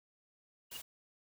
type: tone with exponential growth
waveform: sine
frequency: 2849 Hz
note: F7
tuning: 34 cents sharp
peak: -39 dBFS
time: 0.7-0.77 s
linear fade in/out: 5 ms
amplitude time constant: 15 ms
type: noise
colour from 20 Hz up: white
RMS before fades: -47 dBFS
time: 0.71-0.82 s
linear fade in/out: 10 ms
effects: none